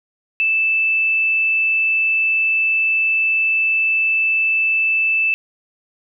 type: tone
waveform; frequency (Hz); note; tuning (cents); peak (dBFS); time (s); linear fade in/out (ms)
sine; 2637; E7; 0; -14; 0.4-5.34; 0
effects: none